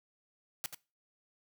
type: noise with echo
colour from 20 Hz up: white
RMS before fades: -36 dBFS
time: 0.64-0.66 s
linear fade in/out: 0 ms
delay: 86 ms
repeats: 1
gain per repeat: -8 dB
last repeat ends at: 0.746 s
effects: noise-tail reverb RT60 0.3 s tail -21 dB re dry